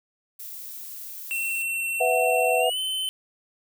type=noise; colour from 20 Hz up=violet; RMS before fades=-38 dBFS; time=0.39-1.63 s; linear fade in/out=10 ms
type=tone with pitch glide; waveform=square; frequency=2708 to 3057 Hz; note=E7 to G7; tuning=+46 to -44 cents; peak=-26 dBFS; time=1.31-3.09 s; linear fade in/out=0 ms; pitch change=+210 cents; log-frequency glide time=2.59-2.78 s
type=chord; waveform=sine; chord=B suspended fourth; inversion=none; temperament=equal with one note detuned; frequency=496.2 / 659.3 / 740 Hz; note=B4 / E5 / F#5; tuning=+8 / 0 / 0 cents; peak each=-24 dBFS; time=2-2.7 s; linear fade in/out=10 ms
effects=none